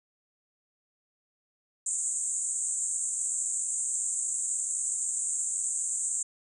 pink band-pass noise, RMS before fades -31 dBFS, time 1.86-6.23 s, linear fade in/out 5 ms, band 7000 to 8700 Hz, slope 96 dB/octave, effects none

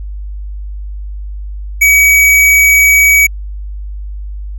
square tone, 2269 Hz, C#7, 40 cents sharp, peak -5 dBFS, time 1.81-3.27 s, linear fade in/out 10 ms, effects added 50 Hz sine -20 dBFS peak until 4.58 s

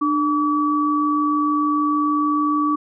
sine tone pair together, 298.9 / 1145.2 Hz, D4 / D6, +31 / -44 cents, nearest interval octave + major seventh, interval 2325 cents, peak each -19 / -19 dBFS, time 0.01-2.76 s, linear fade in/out 10 ms, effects none

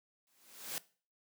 white noise with exponential growth, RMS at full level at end -37 dBFS, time 0.27-0.78 s, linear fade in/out 0 ms, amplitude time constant 110 ms, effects noise-tail reverb RT60 0.4 s tail -20 dB re dry + high-pass 150 Hz 12 dB/octave

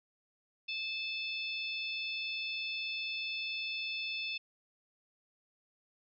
harmonic tone with a mistuned harmonic, 872 Hz, A5, 16 cents flat, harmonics 3 / 4 / 5 / 6, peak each -37 / -41 / -47 / -47 dBFS, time 0.68-4.38 s, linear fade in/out 10 ms, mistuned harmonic 4, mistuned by +26 cents, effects none

